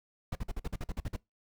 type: noise bursts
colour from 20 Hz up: brown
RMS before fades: -34 dBFS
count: 11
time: 0.32-1.164 s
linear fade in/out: 5 ms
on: 34 ms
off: 47 ms
effects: noise-tail reverb RT60 0.2 s tail -23 dB re dry